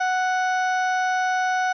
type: harmonic tone with a mistuned harmonic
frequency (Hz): 740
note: F#5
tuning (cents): 0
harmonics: 1 / 2 / 3 / 4 / 5 / 6 / 7 / 8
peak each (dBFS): -21 / -25 / -36 / -43 / -43 / -46 / -46 / -41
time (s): 0-1.73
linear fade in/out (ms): 10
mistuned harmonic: 6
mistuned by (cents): -47
effects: none